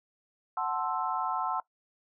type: chord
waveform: sine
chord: F# half-diminished seventh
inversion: none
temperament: equal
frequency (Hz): 740 / 880 / 1046.5 / 1318.5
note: F#5 / A5 / C6 / E6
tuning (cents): 0 / 0 / 0 / 0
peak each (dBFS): -34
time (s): 0.57-1.6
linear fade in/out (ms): 2
effects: noise-tail reverb RT60 0.1 s tail -19 dB re dry